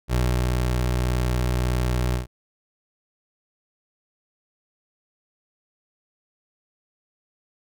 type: tone with ADSR envelope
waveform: 25% pulse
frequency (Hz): 61.7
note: B1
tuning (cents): -1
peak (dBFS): -15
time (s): 0.08-2.27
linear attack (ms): 57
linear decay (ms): 360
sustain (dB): -2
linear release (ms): 130
effects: none